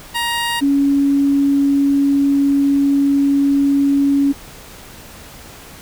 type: tone pair in turn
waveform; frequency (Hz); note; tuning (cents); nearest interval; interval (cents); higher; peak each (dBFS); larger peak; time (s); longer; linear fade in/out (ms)
15% pulse / sine; 941 / 279.8; A#5 / C#4; +16 / +16; octave + major sixth; 2100; first; -11; neither; 0.14-0.61 / 0.61-4.33; second; 20
effects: pink hiss -38 dBFS RMS until 5.81 s